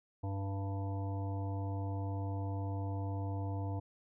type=harmonic tone; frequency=98 Hz; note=G2; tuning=in tune; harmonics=1 / 3 / 5 / 7 / 9 / 10; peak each=-35 / -44 / -49 / -48 / -49 / -56 dBFS; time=0.23-3.8 s; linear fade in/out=10 ms; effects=none